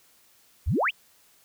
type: exponential sweep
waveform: sine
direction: up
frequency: 55 to 3378 Hz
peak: -21 dBFS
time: 0.66-0.91 s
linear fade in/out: 20 ms
effects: white hiss -60 dBFS RMS until 1.44 s